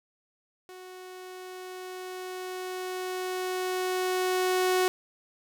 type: tone with level ramp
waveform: sawtooth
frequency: 368.8 Hz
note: F#4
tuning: 6 cents flat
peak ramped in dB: -40 to -18 dBFS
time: 0.69-4.88 s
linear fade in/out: 0 ms
effects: none